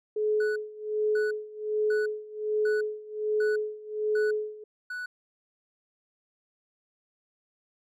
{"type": "tone with tremolo", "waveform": "sine", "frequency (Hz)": 426.3, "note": "G#4", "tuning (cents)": 45, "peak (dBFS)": -22, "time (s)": [0.16, 4.64], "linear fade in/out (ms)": 5, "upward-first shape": "sine", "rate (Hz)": 1.3, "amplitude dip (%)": 90}
{"type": "tone bursts", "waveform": "triangle", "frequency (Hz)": 1480, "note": "F#6", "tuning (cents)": 0, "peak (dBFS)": -31, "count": 7, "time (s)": [0.4, 5.06], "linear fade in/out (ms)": 5, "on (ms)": 160, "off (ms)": 590}
{"effects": []}